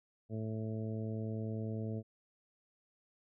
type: harmonic tone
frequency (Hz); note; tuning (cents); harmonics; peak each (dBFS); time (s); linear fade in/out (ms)
110; A2; 0; 1 / 2 / 3 / 4 / 5 / 6; -38 / -41 / -48 / -46 / -51 / -52; 0.29-2.03; 50
effects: none